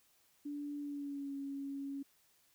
sine tone with pitch glide, 290 to 277.4 Hz, D4 to C#4, -22 to +1 cents, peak -39 dBFS, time 0.45-2.03 s, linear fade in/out 10 ms, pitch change -77 cents, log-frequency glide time 0.79-1.35 s, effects white hiss -71 dBFS RMS until 2.54 s

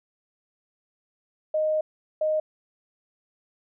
sine tone bursts at uneven times, 620 Hz, D#5, 6 cents flat, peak -21 dBFS, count 2, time 1.54-1.81 / 2.21-2.4 s, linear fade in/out 5 ms, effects none

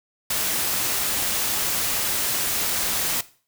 white noise, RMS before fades -24 dBFS, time 0.3-3.21 s, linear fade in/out 5 ms, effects noise-tail reverb RT60 0.4 s tail -17 dB re dry

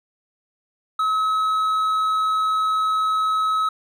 triangle tone with hard clipping, 1284 Hz, E6, 46 cents flat, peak -19 dBFS, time 0.99-3.69 s, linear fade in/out 5 ms, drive 7 dB, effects none

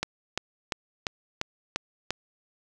click train, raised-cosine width 0.2 ms, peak -10 dBFS, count 7, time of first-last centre 0.03-2.106 s, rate 2.89 Hz, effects none

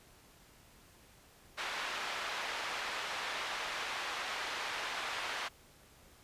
pink band-pass noise, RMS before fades -39 dBFS, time 1.57-5.49 s, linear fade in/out 20 ms, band 890 to 3600 Hz, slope 12 dB/octave, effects pink hiss -61 dBFS RMS until 6.23 s + resampled to 32000 Hz

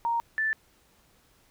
sine tone pair in turn, 932.3 / 1759.9 Hz, A#5 / A6, 0 / 0 cents, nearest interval major seventh, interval 1100 cents, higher second, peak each -24 dBFS, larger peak neither, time 0.05-0.2 / 0.38-0.53 s, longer neither, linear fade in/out 0 ms, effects pink hiss -63 dBFS RMS until 1.5 s

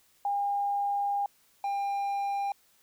sine / triangle tone pair in turn, 807 / 799.6 Hz, G#5 / G5, -50 / +34 cents, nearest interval unison, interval 16 cents, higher first, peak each -26 dBFS, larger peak neither, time 0.25-1.26 / 1.64-2.52 s, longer first, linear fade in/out 2 ms, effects white hiss -65 dBFS RMS until 2.82 s

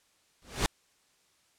pink noise with exponential growth, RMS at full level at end -23 dBFS, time 0.42-0.66 s, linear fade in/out 0 ms, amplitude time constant 52 ms, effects white hiss -68 dBFS RMS until 1.58 s + low-pass 9000 Hz 12 dB/octave

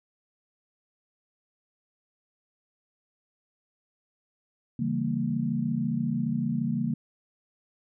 sine chord, C# diminished seventh, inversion none, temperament equal with one note detuned, 138.59 / 164.81 / 196 / 230.5 Hz, C#3 / E3 / G3 / Bb3, 0 / 0 / 0 / -19 cents, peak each -32 / -32 / -33 / -28 dBFS, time 4.79-6.94 s, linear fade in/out 5 ms, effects none

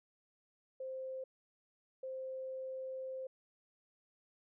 sine tone bursts at uneven times, 523.3 Hz, C5, in tune, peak -40 dBFS, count 2, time 0.8-1.24 / 2.03-3.27 s, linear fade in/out 5 ms, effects none

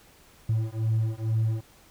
triangle beating tone pair, 110 / 112.2 Hz, A2 / A2, 0 / +34 cents, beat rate 2.2 Hz, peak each -24 dBFS, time 0.49-1.61 s, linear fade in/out 5 ms, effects tanh soft clip ceiling -16 dBFS + pink hiss -56 dBFS RMS until 1.9 s

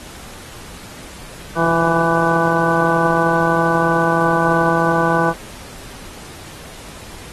harmonic tone with a mistuned harmonic, 166.1 Hz, E3, 13 cents sharp, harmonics 1 / 2 / 3 / 4 / 5 / 6 / 7 / 9, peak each -22 / -22 / -22 / -22 / -22 / -22 / -22 / -22 dBFS, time 1.55-5.34 s, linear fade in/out 50 ms, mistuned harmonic 2, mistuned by +16 cents, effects pink hiss -37 dBFS RMS until 7.32 s + AAC 32 kbps

